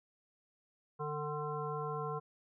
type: harmonic tone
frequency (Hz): 149.6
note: D3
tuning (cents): +32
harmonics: 1 / 3 / 5 / 7 / 9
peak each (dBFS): -41 / -40 / -45 / -41 / -47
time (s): 0.99-2.2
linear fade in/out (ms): 20
effects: none